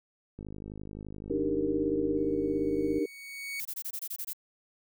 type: click train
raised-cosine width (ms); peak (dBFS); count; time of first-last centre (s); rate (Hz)
3; -29; 135; 0.39-2.982; 51.7
type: chord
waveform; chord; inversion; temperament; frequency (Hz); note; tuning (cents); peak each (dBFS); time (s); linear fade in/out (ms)
sine; Eb major seventh; third; equal; 293.7 / 311.1 / 392 / 466.2; D4 / Eb4 / G4 / Bb4; 0 / 0 / 0 / 0; -32; 1.3-3.06; 5
type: tone with exponential growth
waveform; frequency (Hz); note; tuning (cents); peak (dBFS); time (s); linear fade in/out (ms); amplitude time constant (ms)
40% pulse; 2233; C#7; +12; -32; 2.17-3.6; 1; 310
type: noise bursts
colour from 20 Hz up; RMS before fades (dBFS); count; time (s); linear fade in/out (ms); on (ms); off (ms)
violet; -36; 9; 3.59-4.333; 10; 63; 22
effects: none